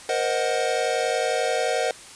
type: chord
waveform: square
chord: C half-diminished seventh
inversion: third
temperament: equal with one note detuned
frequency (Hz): 472.1 / 523.3 / 622.3 / 740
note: Bb4 / C5 / Eb5 / Gb5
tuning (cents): +22 / 0 / 0 / 0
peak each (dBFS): -28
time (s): 0.09-1.91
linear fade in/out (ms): 2
effects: white hiss -43 dBFS RMS until 2.15 s + resampled to 22050 Hz